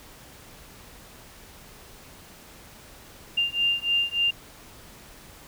sine beating tone pair, 2794 / 2797.4 Hz, F7 / F7, 0 / +2 cents, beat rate 3.4 Hz, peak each -25 dBFS, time 3.37-4.31 s, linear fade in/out 10 ms, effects pink hiss -48 dBFS RMS until 5.47 s

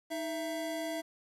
square tone pair together, 314 / 664.5 Hz, D#4 / E5, +16 / +14 cents, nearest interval octave + minor second, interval 1298 cents, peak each -39 / -37 dBFS, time 0.1-1.02 s, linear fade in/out 20 ms, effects resampled to 32000 Hz + 10-bit

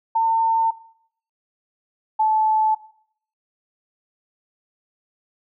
sine tone pair in turn, 903 / 869.6 Hz, A5 / A5, +45 / -21 cents, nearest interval minor second, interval 66 cents, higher first, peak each -15 dBFS, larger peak neither, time 0.15-0.71 / 2.19-2.75 s, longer neither, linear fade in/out 10 ms, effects noise-tail reverb RT60 0.6 s tail -17 dB re dry

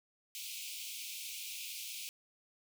pink high-pass noise, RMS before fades -44 dBFS, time 0.35-2.09 s, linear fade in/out 0 ms, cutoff 2300 Hz, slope 96 dB/octave, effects none

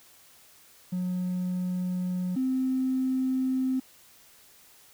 triangle tone pair in turn, 181.5 / 260.1 Hz, F#3 / C4, -33 / -10 cents, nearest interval tritone, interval 623 cents, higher second, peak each -24 / -20 dBFS, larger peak second, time 0.92-2.36 / 2.36-3.8 s, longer neither, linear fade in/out 10 ms, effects tanh soft clip ceiling -22 dBFS + white hiss -56 dBFS RMS until 4.93 s

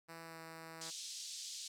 5% pulse tone with pitch glide, 164.81 to 162.82 Hz, E3 to E3, 0 to -21 cents, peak -38 dBFS, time 0.08-0.91 s, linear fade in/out 20 ms, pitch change -21 cents, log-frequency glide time 0.22-0.39 s
pink band-pass noise, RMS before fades -47 dBFS, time 0.81-1.68 s, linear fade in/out 5 ms, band 3900 to 7800 Hz, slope 24 dB/octave
effects none

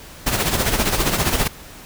pink noise with tremolo, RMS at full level -17 dBFS, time 0.26-1.48 s, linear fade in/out 10 ms, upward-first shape sine, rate 15 Hz, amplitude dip 60%, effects pink hiss -40 dBFS RMS until 1.85 s

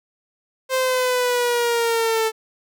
sawtooth linear sweep, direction down, 523.3 to 440 Hz, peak -14 dBFS, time 0.69-2.32 s, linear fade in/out 50 ms, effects none

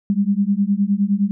sine beating tone pair, 196 / 205.7 Hz, G3 / G#3, 0 / -16 cents, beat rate 9.7 Hz, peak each -18 dBFS, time 0.1-1.31 s, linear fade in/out 0 ms, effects none

